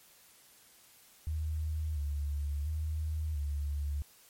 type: tone with vibrato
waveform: sine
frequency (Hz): 75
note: D2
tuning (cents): +37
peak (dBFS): -31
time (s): 1.27-4.02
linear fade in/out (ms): 0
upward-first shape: square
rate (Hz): 0.72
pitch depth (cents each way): 64
effects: white hiss -60 dBFS RMS until 4.29 s + MP3 64 kbps